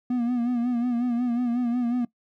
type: tone with vibrato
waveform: triangle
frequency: 241.8 Hz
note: B3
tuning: 36 cents flat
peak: -20 dBFS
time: 0.1-2.05 s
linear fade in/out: 5 ms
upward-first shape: sine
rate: 5.5 Hz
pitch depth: 60 cents each way
effects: noise-tail reverb RT60 0.1 s tail -20 dB re dry